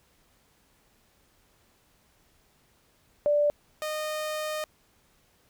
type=tone pair in turn; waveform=sine / sawtooth; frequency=587.3 / 614.8 Hz; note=D5 / D#5; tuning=0 / -21 cents; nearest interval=minor second; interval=79 cents; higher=second; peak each=-20 / -26 dBFS; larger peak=first; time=3.26-3.5 / 3.82-4.64 s; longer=second; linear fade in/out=0 ms; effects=pink hiss -65 dBFS RMS until 5.49 s